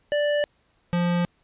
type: tone pair in turn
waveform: square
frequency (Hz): 587.3 / 174.61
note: D5 / F3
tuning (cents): 0 / 0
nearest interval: octave + major sixth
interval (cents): 2100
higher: first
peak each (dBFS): -21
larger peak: neither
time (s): 0.12-0.44 / 0.93-1.25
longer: neither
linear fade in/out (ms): 0
effects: pink hiss -66 dBFS RMS until 1.43 s + resampled to 8000 Hz